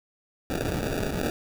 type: noise with sample-and-hold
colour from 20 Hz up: violet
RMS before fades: -28 dBFS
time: 0.5-1.3 s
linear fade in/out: 0 ms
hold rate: 1050 Hz
effects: none